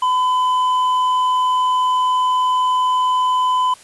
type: tone with hard clipping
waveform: sine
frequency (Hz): 1009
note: B5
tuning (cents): +37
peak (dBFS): -15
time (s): 0.02-3.74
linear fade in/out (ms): 5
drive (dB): 4
effects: white hiss -44 dBFS RMS until 3.83 s + resampled to 24000 Hz